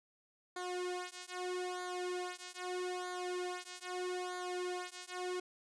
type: tone with flanger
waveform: sawtooth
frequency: 361.5 Hz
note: F#4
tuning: 40 cents flat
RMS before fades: -41 dBFS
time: 0.56-5.4 s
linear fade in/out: 5 ms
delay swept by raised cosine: 0.36 to 2.86 ms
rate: 0.79 Hz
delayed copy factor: -1
effects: resampled to 22050 Hz